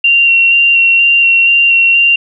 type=tone with vibrato; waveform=sine; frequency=2754 Hz; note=F7; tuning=25 cents flat; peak=-5 dBFS; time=0.04-2.16 s; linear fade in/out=5 ms; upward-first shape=square; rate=2.1 Hz; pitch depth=12 cents each way; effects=none